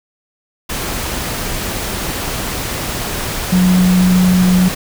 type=tone in noise; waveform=sine; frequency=182.6 Hz; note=F#3; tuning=23 cents flat; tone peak=-8 dBFS; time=3.52-4.69 s; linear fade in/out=10 ms; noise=pink; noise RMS=-21 dBFS; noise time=0.69-4.75 s; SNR=+10 dB; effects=none